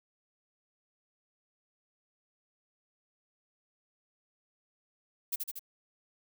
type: noise with echo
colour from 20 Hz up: violet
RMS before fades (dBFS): -32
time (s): 5.32-5.36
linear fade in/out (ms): 10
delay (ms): 78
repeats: 3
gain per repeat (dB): -3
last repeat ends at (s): 5.594
effects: none